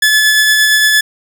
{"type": "tone with tremolo", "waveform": "sawtooth", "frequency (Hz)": 1723, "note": "A6", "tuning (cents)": -37, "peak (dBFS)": -3, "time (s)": [0.02, 1.01], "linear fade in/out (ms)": 5, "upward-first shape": "sine", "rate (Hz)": 8.7, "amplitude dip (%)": 25, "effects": []}